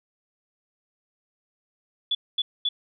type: tone bursts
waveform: sine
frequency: 3440 Hz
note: A7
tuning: 40 cents flat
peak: -21 dBFS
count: 3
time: 2.11-2.69 s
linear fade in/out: 5 ms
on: 40 ms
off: 230 ms
effects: none